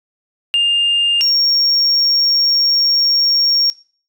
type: tone pair in turn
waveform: sine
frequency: 2810 / 5546 Hz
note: F7 / F8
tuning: +10 / -13 cents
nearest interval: octave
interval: 1177 cents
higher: second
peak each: -9 / -10 dBFS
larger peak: first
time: 0.54-1.21 / 1.21-3.7 s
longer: second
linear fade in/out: 0 ms
effects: noise-tail reverb RT60 0.4 s tail -19 dB re dry + tanh soft clip ceiling -8 dBFS